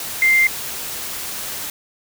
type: tone in noise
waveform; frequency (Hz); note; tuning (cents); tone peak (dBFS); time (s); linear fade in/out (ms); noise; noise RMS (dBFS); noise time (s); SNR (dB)
sine; 2095; C7; +2; -11; 0.22-0.47; 2; white; -28; 0-1.7; +14
effects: none